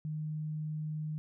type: tone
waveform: sine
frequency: 153.9 Hz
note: D#3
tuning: 19 cents flat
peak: -34 dBFS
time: 0.05-1.18 s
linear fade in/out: 0 ms
effects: none